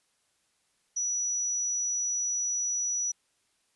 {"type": "tone", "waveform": "sine", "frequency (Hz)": 5880, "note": "F#8", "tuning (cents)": -12, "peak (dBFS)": -27, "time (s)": [0.96, 3.12], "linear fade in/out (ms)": 10, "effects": ["white hiss -72 dBFS RMS until 3.75 s", "resampled to 24000 Hz"]}